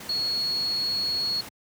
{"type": "tone in noise", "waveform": "sine", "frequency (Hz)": 4338, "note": "C#8", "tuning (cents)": -38, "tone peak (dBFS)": -24, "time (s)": [0.09, 1.41], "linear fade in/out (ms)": 5, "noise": "pink", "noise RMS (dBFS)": -40, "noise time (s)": [0, 1.49], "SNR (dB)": 13, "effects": ["high-pass 100 Hz 12 dB/octave"]}